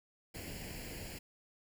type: noise with comb filter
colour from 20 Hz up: pink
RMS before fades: -45 dBFS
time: 0.34-1.19 s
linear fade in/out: 10 ms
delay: 0.41 ms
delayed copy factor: +0.75
effects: none